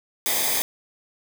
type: noise with comb filter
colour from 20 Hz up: white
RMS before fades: -23 dBFS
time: 0.26-0.62 s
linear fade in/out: 0 ms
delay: 0.71 ms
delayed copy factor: -0.7
effects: none